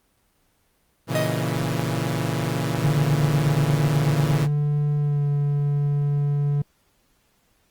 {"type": "chord", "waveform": "sawtooth", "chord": "A# diminished", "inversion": "none", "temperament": "equal", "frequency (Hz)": [116.54, 138.59, 164.81], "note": ["A#2", "C#3", "E3"], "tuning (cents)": [0, 0, 0], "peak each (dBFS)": -23, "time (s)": [1.07, 4.48], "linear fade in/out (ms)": 50}
{"type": "tone with exponential decay", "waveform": "45% pulse", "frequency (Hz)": 625, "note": "D#5", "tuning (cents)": 8, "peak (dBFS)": -20, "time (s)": [1.15, 1.84], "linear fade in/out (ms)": 1, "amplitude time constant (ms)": 150}
{"type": "tone with pitch glide", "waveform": "triangle", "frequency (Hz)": [146.83, 144.06], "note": ["D3", "D3"], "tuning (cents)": [0, -33], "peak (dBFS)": -17, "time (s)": [2.84, 6.62], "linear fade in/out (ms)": 5, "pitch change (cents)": -33, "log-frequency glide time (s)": [4.97, 5.24]}
{"effects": ["pink hiss -65 dBFS RMS until 7.7 s", "Opus 24 kbps"]}